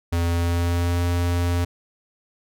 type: tone with pitch glide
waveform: square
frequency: 85.2 to 87.19 Hz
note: F2 to F2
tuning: -42 to -2 cents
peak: -20 dBFS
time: 0.12-1.65 s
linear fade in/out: 10 ms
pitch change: +40 cents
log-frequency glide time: 0.25-1.03 s
effects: none